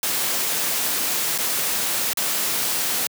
white noise with dropouts, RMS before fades -23 dBFS, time 0.03-3.07 s, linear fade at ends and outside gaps 1 ms, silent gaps 1.378-1.386 / 2.132-2.172 s, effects high-pass 150 Hz 12 dB/octave

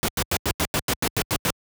pink noise bursts, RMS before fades -22 dBFS, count 11, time 0.03-1.503 s, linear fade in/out 0 ms, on 53 ms, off 89 ms, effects high-pass 60 Hz 12 dB/octave

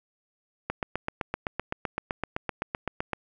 click train, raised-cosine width 0.5 ms, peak -13 dBFS, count 20, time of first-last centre 0.7-3.133 s, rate 7.81 Hz, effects none

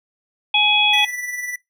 harmonic tone, 839 Hz, G#5, 17 cents sharp, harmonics 1 / 3 / 4, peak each -21 / -16 / -16 dBFS, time 0.54-1.05 s, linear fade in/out 5 ms
square tone with tremolo, 1972 Hz, B6, 3 cents flat, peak -24 dBFS, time 0.93-1.56 s, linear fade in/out 5 ms, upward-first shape sine, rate 20 Hz, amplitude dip 50%
effects noise-tail reverb RT60 0.2 s tail -22 dB re dry

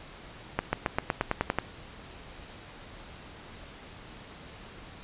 accelerating click train, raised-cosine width 0.5 ms, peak -10 dBFS, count 10, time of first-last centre 0.59-1.586 s, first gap 140 ms, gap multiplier 0.94, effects pink hiss -47 dBFS RMS until 5.03 s + resampled to 8000 Hz

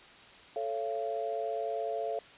sine chord, A augmented, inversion none, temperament equal with one note detuned, 440 / 554.4 / 684.1 Hz, A4 / C#5 / E#5, 0 / 0 / -36 cents, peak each -36 / -38 / -34 dBFS, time 0.56-2.19 s, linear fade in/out 2 ms, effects white hiss -53 dBFS RMS until 2.37 s + resampled to 8000 Hz

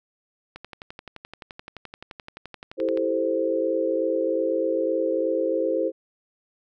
click train, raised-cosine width 0.3 ms, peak -22 dBFS, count 29, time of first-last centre 0.56-2.974 s, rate 11.6 Hz
sine chord, A minor seventh, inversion second, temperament equal, 329.6 / 392 / 440 / 523.3 Hz, E4 / G4 / A4 / C5, 0 / 0 / 0 / 0 cents, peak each -27 / -30 / -28 / -24 dBFS, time 2.77-5.92 s, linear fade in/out 50 ms
effects none

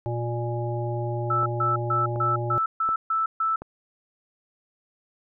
harmonic tone, 118.7 Hz, A#2, 32 cents sharp, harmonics 1 / 3 / 5 / 7, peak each -27 / -32 / -34 / -35 dBFS, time 0.06-2.58 s, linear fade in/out 0 ms
sine tone bursts, 1318.5 Hz, E6, in tune, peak -21 dBFS, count 8, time 1.3-3.56 s, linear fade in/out 5 ms, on 160 ms, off 140 ms
click train, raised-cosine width 1 ms, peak -22 dBFS, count 4, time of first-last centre 1.43-3.62 s, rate 1.37 Hz
effects none

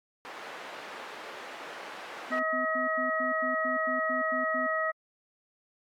white band-pass noise, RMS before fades -43 dBFS, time 0.25-2.39 s, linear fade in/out 0 ms, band 420 to 1600 Hz, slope 12 dB/octave
sine tone bursts, 254.2 Hz, C4, 50 cents flat, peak -35 dBFS, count 11, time 2.3-4.67 s, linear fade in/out 10 ms, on 130 ms, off 94 ms
harmonic tone, 636 Hz, D#5, 38 cents sharp, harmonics 1 / 2 / 3, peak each -31 / -31 / -31 dBFS, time 2.31-4.92 s, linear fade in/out 20 ms
effects AAC 64 kbps

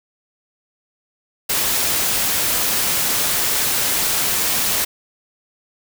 white noise, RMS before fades -19 dBFS, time 1.49-4.85 s, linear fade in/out 10 ms, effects none

